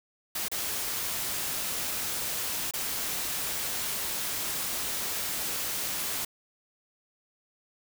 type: noise with dropouts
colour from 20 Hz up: white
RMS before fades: -32 dBFS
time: 0.35-6.25 s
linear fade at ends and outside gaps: 5 ms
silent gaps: 0.484-0.515 / 2.711-2.736 s
effects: none